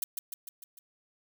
violet noise with echo, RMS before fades -31 dBFS, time 0.02-0.04 s, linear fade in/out 2 ms, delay 150 ms, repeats 5, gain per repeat -4 dB, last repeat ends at 0.79 s, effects none

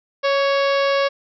harmonic tone with a mistuned harmonic, 554 Hz, C#5, 1 cent flat, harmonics 1 / 2 / 3 / 4 / 5 / 6 / 7 / 8 / 9 / 10, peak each -17 / -23 / -27 / -29 / -31 / -33 / -34 / -35 / -36 / -37 dBFS, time 0.23-1.09 s, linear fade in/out 20 ms, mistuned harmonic 2, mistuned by +24 cents, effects none

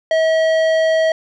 triangle tone with tanh clipping, 642 Hz, E5, 46 cents flat, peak -14 dBFS, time 0.11-1.12 s, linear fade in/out 2 ms, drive 17 dB, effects none

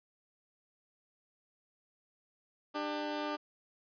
15% pulse tone pair together, 298.4 / 398.3 Hz, D4 / G4, +28 / +28 cents, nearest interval perfect fourth, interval 500 cents, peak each -29 / -35 dBFS, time 2.74-3.37 s, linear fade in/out 20 ms, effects resampled to 11025 Hz

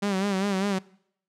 sawtooth tone with vibrato, 196 Hz, G3, in tune, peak -20 dBFS, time 0.02-0.79 s, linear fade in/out 10 ms, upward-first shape sine, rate 5 Hz, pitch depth 78 cents each way, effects noise-tail reverb RT60 0.7 s tail -23 dB re dry + low-pass 8000 Hz 12 dB/octave

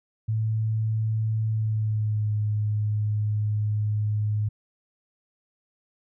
sine tone with pitch glide, 110 to 105.76 Hz, A2 to G#2, 0 to +32 cents, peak -22 dBFS, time 0.28-4.49 s, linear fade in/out 10 ms, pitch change -68 cents, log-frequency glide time 1.49-2.33 s, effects none

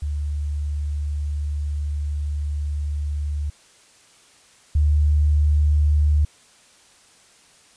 sine tone pair in turn, 73.5 / 74.48 Hz, D2 / D2, +2 / +25 cents, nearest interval unison, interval 23 cents, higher second, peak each -22 / -14 dBFS, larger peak second, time 0.02-3.5 / 4.75-6.25 s, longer first, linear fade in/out 5 ms, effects white hiss -53 dBFS RMS until 7.76 s + resampled to 22050 Hz

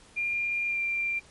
sine tone with pitch glide, 2400 to 2372 Hz, D7 to D7, +37 to +17 cents, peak -26 dBFS, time 0.16-1.2 s, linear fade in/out 20 ms, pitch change -20 cents, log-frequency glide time 0.68-0.79 s, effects pink hiss -55 dBFS RMS until 1.3 s + MP3 48 kbps

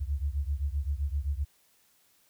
sine beating tone pair, 68.2 / 75.9 Hz, C#2 / D#2, -28 / -42 cents, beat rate 7.7 Hz, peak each -30 / -32 dBFS, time 0-1.45 s, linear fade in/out 20 ms, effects white hiss -66 dBFS RMS until 2.29 s

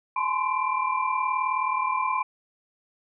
sine tone cluster, 859 / 1021 / 1060 / 2365 Hz, A5 / C6 / C6 / D7, -42 / -43 / +22 / +12 cents, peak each -33 / -25 / -29 / -33 dBFS, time 0.16-2.23 s, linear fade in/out 5 ms, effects none

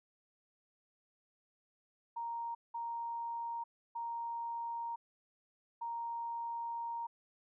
sine tone bursts at uneven times, 932.3 Hz, A#5, in tune, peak -37 dBFS, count 4, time 2.16-2.55 / 2.74-3.64 / 3.95-4.96 / 5.81-7.07 s, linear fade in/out 10 ms, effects none

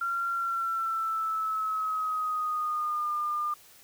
sine tone with pitch glide, 1376 to 1204.8 Hz, F6 to D6, -26 to +44 cents, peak -27 dBFS, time 0.01-3.54 s, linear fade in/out 5 ms, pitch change -230 cents, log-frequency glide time 0.3-3.12 s, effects white hiss -55 dBFS RMS until 3.83 s

